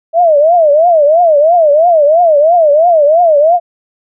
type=tone with vibrato; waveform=sine; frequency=637 Hz; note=D#5; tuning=41 cents sharp; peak=-4 dBFS; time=0.13-3.6 s; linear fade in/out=50 ms; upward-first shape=triangle; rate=3 Hz; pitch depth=220 cents each way; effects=none